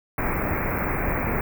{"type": "band-stop noise", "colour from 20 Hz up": "pink", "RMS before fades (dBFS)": -25, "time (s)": [0.18, 1.41], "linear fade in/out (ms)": 2, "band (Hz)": [2400, 15000], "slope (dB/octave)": 96, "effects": []}